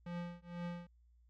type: tone with tremolo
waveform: square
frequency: 173.8 Hz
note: F3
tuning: 8 cents flat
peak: -39 dBFS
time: 0.06-0.87 s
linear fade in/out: 5 ms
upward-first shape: triangle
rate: 2.1 Hz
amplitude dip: 100%
effects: added 59 Hz sine -64 dBFS peak until 1.29 s + low-pass 3000 Hz 12 dB/octave